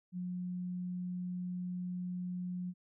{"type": "tone", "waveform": "sine", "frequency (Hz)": 180, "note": "F#3", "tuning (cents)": -47, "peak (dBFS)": -36, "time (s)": [0.12, 2.74], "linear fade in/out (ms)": 50, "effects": []}